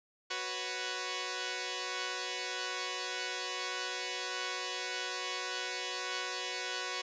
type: chord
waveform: 5% pulse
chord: F# suspended fourth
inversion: none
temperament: equal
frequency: 370 / 493.9 / 554.4 Hz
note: F#4 / B4 / C#5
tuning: 0 / 0 / 0 cents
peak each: -28 / -27 / -31 dBFS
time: 0.3-7.02 s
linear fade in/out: 10 ms
effects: resampled to 16000 Hz